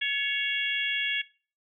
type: harmonic tone with a mistuned harmonic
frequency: 554.4 Hz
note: C#5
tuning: in tune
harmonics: 3 / 4 / 5 / 6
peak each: -31 / -31 / -31 / -31 dBFS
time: 0.01-1.22 s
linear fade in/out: 10 ms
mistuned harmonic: 3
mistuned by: +43 cents
effects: noise-tail reverb RT60 0.4 s tail -21 dB re dry